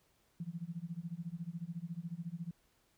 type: tone with tremolo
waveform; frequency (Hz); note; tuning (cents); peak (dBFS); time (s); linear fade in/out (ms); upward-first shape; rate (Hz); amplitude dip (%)
sine; 169.2; E3; +45; -36; 0.4-2.51; 2; sine; 14; 95
effects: pink hiss -73 dBFS RMS until 2.97 s